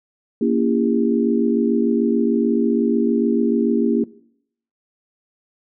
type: chord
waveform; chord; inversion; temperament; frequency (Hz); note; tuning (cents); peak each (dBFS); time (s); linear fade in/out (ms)
sine; A# diminished seventh; none; just; 233.1 / 279.7 / 335.6 / 402.8; A#3 / C#4 / E4 / G4; 0 / +16 / +31 / +47; -18 / -22 / -22 / -22; 0.41-4.04; 5
effects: noise-tail reverb RT60 0.7 s tail -21 dB re dry